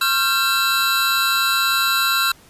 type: tone cluster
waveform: square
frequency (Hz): 1073 / 1379 / 1572 / 2665 / 3934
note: C6 / F6 / G6 / E7 / B7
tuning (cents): +43 / -22 / +4 / +18 / -7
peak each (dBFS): -28 / -20 / -26 / -26 / -22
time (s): 0.01-2.32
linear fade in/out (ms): 5
effects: pink hiss -49 dBFS RMS until 2.49 s + resampled to 32000 Hz